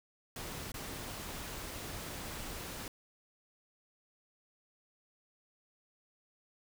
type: noise with dropouts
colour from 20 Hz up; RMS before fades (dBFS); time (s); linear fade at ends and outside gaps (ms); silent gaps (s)
pink; -43; 0.36-2.88; 2; 0.719-0.741
effects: none